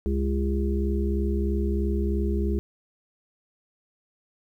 harmonic tone with a mistuned harmonic, 68.5 Hz, C#2, 20 cents flat, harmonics 1 / 3 / 5 / 6, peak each -24 / -29 / -31 / -32 dBFS, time 0.06-2.59 s, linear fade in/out 0 ms, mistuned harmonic 6, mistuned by -23 cents, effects 10-bit

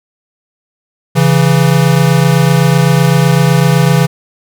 square tone pair together, 137.61 / 165.5 Hz, C#3 / E3, -12 / +7 cents, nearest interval minor third, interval 319 cents, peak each -10 dBFS, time 1.15-4.07 s, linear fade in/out 20 ms, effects none

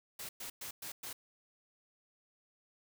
white noise bursts, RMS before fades -44 dBFS, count 5, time 0.19-1.13 s, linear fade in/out 5 ms, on 100 ms, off 110 ms, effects none

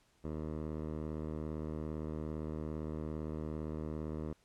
10% pulse tone with low-pass filter, 77.6 Hz, D#2, 4 cents flat, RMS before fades -40 dBFS, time 0.24-4.33 s, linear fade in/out 5 ms, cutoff 810 Hz, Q 0.65, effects pink hiss -71 dBFS RMS until 4.44 s + low-pass 10000 Hz 12 dB/octave

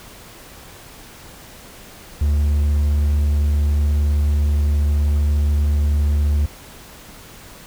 triangle tone, 73.4 Hz, D2, in tune, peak -12 dBFS, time 2.21-6.46 s, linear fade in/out 5 ms, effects pink hiss -41 dBFS RMS until 7.66 s

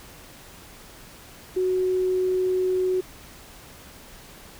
sine tone, 370 Hz, F#4, in tune, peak -20 dBFS, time 1.56-3.01 s, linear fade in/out 10 ms, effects pink hiss -46 dBFS RMS until 4.59 s

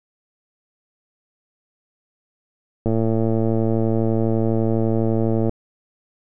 click train, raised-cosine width 2 ms, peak -8 dBFS, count 296, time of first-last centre 2.86-5.494 s, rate 112 Hz, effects none

